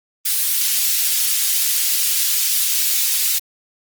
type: high-pass noise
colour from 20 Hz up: white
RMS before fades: -18 dBFS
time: 0.25-3.39 s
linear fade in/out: 10 ms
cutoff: 3000 Hz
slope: 12 dB/octave
effects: Opus 24 kbps